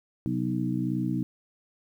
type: harmonic tone with a mistuned harmonic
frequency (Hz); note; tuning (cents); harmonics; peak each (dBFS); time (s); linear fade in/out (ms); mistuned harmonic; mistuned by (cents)
62.2; B1; +13; 2 / 3 / 4 / 5; -31 / -31 / -31 / -31; 0.26-1.23; 0; 2; +82
effects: 10-bit